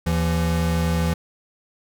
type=tone pair together; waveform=square; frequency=79.97 / 167.9 Hz; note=D#2 / E3; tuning=+48 / +32 cents; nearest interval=octave + minor second; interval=1284 cents; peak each=-23 / -22 dBFS; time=0.06-1.14 s; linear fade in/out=10 ms; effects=none